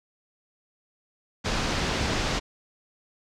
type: low-pass noise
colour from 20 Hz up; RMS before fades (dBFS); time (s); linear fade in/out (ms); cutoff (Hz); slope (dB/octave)
pink; -27; 1.44-2.4; 20; 6200; 24
effects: none